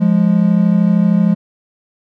triangle tone pair together, 174.65 / 207.7 Hz, F3 / G#3, 0 / 0 cents, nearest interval minor third, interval 300 cents, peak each -10 dBFS, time 0-1.35 s, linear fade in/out 20 ms, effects none

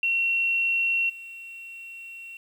sine tone with level steps, 2728 Hz, F7, 41 cents flat, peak -21 / -38 dBFS, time 0.03-2.37 s, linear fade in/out 2 ms, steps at 1.09 s, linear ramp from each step 10 ms, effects 9-bit

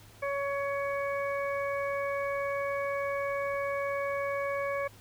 harmonic tone, 560 Hz, C#5, 18 cents sharp, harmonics 1 / 2 / 3 / 4, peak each -31 / -36 / -40 / -39 dBFS, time 0.22-4.88 s, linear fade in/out 10 ms, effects added 104 Hz sine -55 dBFS peak until 5 s + pink hiss -56 dBFS RMS until 5 s

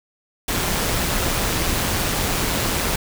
pink noise with amplitude modulation, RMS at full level -20 dBFS, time 0.48-2.96 s, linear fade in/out 5 ms, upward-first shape sine, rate 174 Hz, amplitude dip 35%, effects none

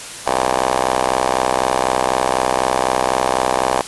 10% pulse ring-modulated tone, 64 Hz, C2, 38 cents flat, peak -4 dBFS, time 0.26-3.82 s, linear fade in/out 10 ms, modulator 747 Hz, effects white hiss -31 dBFS RMS until 3.87 s + resampled to 24000 Hz

